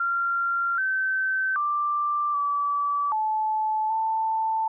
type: tone with pitch steps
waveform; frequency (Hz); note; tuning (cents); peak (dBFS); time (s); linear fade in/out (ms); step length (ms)
sine; 1381 / 1540 / 1179 / 1152 / 867 / 886; F6 / G6 / D6 / D6 / A5 / A5; -20 / -31 / +6 / -34 / -26 / +12; -22; 0-4.68; 5; 780
effects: none